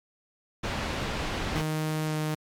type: low-pass noise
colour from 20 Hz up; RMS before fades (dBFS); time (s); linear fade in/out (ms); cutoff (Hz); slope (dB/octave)
pink; -31; 0.63-1.62; 10; 4000; 12
type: tone with pitch glide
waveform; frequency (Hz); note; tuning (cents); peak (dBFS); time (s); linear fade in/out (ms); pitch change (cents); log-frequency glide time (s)
sawtooth; 155.56 to 154.22; D#3 to D#3; 0 to -15; -23; 1.55-2.35; 10; -15; 2.05-2.15
effects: MP3 96 kbps